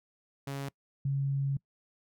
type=tone pair in turn; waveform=sawtooth / sine; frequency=138.59 / 138.1 Hz; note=C#3 / C#3; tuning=0 / -6 cents; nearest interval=unison; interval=6 cents; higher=first; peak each=-31 / -27 dBFS; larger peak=second; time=0.47-0.69 / 1.05-1.57 s; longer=second; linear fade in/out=5 ms; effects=noise-tail reverb RT60 0.1 s tail -24 dB re dry